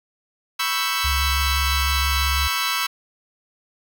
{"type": "chord", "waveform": "15% pulse", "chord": "C# half-diminished seventh", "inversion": "third", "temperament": "equal", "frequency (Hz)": [987.8, 1108.7, 1318.5, 1568], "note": ["B5", "C#6", "E6", "G6"], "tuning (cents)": [0, 0, 0, 0], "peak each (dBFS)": [-22, -20, -18, -22], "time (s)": [0.59, 2.87], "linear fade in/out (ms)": 10}
{"type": "tone with vibrato", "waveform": "sine", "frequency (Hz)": 69.3, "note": "C#2", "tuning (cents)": 0, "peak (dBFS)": -21, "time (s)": [1.04, 2.48], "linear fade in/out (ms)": 10, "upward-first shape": "sine", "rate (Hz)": 6, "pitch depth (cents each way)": 26}
{"effects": []}